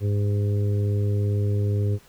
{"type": "harmonic tone", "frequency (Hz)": 102.3, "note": "G#2", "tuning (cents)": -26, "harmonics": [1, 2, 3, 4, 5], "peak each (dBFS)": [-20, -35, -37, -32, -39], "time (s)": [0, 1.99], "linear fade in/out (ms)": 50, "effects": ["pink hiss -54 dBFS RMS until 2.08 s"]}